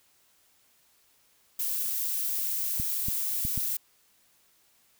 violet noise, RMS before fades -30 dBFS, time 1.59-3.77 s, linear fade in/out 5 ms
clicks, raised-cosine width 5 ms, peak -21 dBFS, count 4, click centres 2.799 / 3.085 / 3.451 / 3.577 s
effects white hiss -65 dBFS RMS until 4.99 s

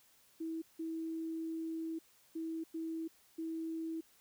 sine tone bursts at uneven times, 324.6 Hz, E4, 27 cents flat, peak -37 dBFS, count 5, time 0.4-0.62 / 0.79-1.99 / 2.35-2.64 / 2.74-3.08 / 3.38-4.01 s, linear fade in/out 10 ms, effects white hiss -67 dBFS RMS until 4.2 s

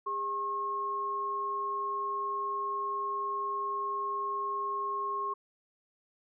sine tone pair together, 405.3 / 1081 Hz, G#4 / C#6, -42 / -44 cents, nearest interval octave + perfect fourth, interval 1698 cents, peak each -40 / -31 dBFS, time 0.06-5.34 s, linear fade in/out 10 ms, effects none

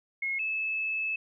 sine tone pair in turn, 2164 / 2608 Hz, C#7 / E7, -42 / -19 cents, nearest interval minor third, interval 323 cents, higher second, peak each -28 / -28 dBFS, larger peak neither, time 0.22-0.39 / 0.39-1.16 s, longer second, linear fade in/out 5 ms, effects none

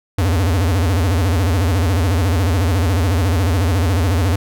square tone with vibrato, 89.3 Hz, F2, 39 cents sharp, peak -14 dBFS, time 0.18-4.36 s, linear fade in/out 5 ms, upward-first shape sine, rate 14 Hz, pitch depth 220 cents each way, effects none

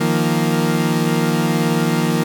30% pulse chord, Eb suspended second, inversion none, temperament equal with one note detuned, 156.01 / 174.61 / 233.1 Hz, Eb3 / F3 / Bb3, +5 / 0 / 0 cents, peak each -17 dBFS, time 0-2.24 s, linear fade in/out 10 ms, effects none

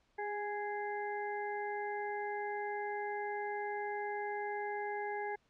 harmonic tone with a mistuned harmonic, 415.3 Hz, G#4, in tune, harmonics 1 / 2 / 4 / 5, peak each -40 / -39 / -45 / -47 dBFS, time 0.18-5.36 s, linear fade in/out 10 ms, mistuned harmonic 1, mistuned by -19 cents, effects pink hiss -74 dBFS RMS until 5.49 s + low-pass 5000 Hz 12 dB/octave

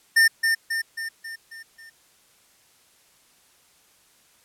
square tone with echo, 1808 Hz, A6, 47 cents sharp, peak -14 dBFS, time 0.16-0.28 s, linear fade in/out 10 ms, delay 270 ms, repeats 6, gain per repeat -5 dB, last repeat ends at 1.9 s, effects white hiss -59 dBFS RMS until 4.44 s + low-pass 12000 Hz 12 dB/octave

